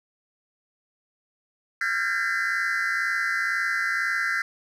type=tone cluster; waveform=triangle; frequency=1380 / 1572 / 1634 / 1810 / 2025 Hz; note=F6 / G6 / G#6 / A6 / B6; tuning=-21 / +4 / -29 / +48 / +43 cents; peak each=-28 dBFS; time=1.81-4.42 s; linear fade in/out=2 ms; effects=none